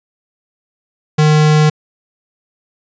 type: tone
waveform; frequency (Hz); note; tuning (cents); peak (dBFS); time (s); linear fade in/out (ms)
square; 152.8; D#3; -31; -8; 1.18-1.7; 10
effects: resampled to 16000 Hz